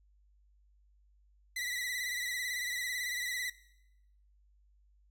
sawtooth tone with vibrato, 1975.5 Hz, B6, in tune, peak -31 dBFS, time 1.56-3.5 s, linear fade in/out 5 ms, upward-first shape sine, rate 18 Hz, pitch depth 59 cents each way, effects noise-tail reverb RT60 0.9 s tail -19 dB re dry + added 50 Hz sine -63 dBFS peak until 5.1 s

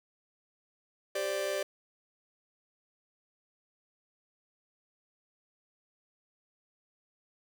45% pulse chord, G suspended fourth, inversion none, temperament just, 392 / 522.7 / 588 Hz, G4 / C5 / D5, 0 / -2 / +2 cents, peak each -37 / -38 / -33 dBFS, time 1.15-1.63 s, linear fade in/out 5 ms, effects none

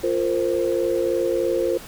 sine chord, F suspended fourth, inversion none, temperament equal with one note detuned, 349.2 / 460 / 523.3 Hz, F4 / Bb4 / C5, 0 / -23 / 0 cents, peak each -23 / -24 / -23 dBFS, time 0.03-1.78 s, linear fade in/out 10 ms, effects pink hiss -40 dBFS RMS until 1.87 s

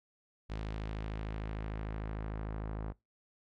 sawtooth tone with low-pass filter sweep, 53.3 Hz, G#1, 46 cents sharp, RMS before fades -39 dBFS, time 0.49-2.93 s, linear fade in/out 20 ms, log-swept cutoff 4200 to 1200 Hz, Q 0.97, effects noise-tail reverb RT60 0.2 s tail -22 dB re dry

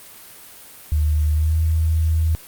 sine tone with pitch glide, 76 to 80.15 Hz, D#2 to E2, -40 to -48 cents, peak -15 dBFS, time 0.92-2.35 s, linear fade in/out 0 ms, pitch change +92 cents, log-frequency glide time 1.31-1.6 s, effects white hiss -42 dBFS RMS until 2.47 s + Opus 32 kbps

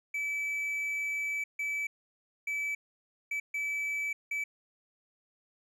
triangle tone bursts at uneven times, 2303 Hz, D7, 34 cents flat, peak -29 dBFS, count 6, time 0.14-1.44 / 1.59-1.87 / 2.47-2.75 / 3.31-3.4 / 3.54-4.13 / 4.31-4.44 s, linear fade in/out 5 ms, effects none

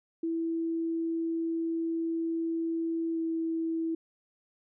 sine tone with pitch glide, 329.6 to 326.9 Hz, E4 to E4, 0 to -14 cents, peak -28 dBFS, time 0.23-3.95 s, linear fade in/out 5 ms, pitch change -14 cents, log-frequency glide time 3.13-3.18 s, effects none

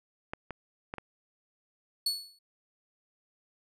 clicks, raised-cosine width 0.5 ms, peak -20 / -23 / -21 / -24 dBFS, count 4, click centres 0.335 / 0.507 / 0.939 / 0.983 s
40% pulse tone with exponential decay, 4411 Hz, C#8, 9 cents flat, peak -23 dBFS, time 2.06-2.39 s, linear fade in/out 5 ms, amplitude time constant 70 ms
effects resampled to 32000 Hz

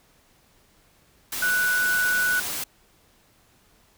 sine tone in noise, 1480 Hz, F#6, in tune, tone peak -20 dBFS, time 1.42-2.4 s, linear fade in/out 5 ms, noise white, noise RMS -30 dBFS, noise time 1.32-2.64 s, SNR +7 dB, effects pink hiss -60 dBFS RMS until 3.97 s

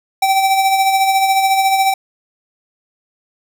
square tone with tremolo, 774 Hz, G5, 22 cents flat, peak -10 dBFS, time 0.22-1.94 s, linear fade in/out 5 ms, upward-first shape sine, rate 14 Hz, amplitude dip 45%, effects none

